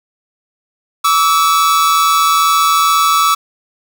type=tone pair together; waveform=45% pulse; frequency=1143.7 / 1306 Hz; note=D6 / E6; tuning=-46 / -17 cents; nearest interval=major second; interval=229 cents; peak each=-12 dBFS; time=1.04-3.35 s; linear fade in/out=10 ms; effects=none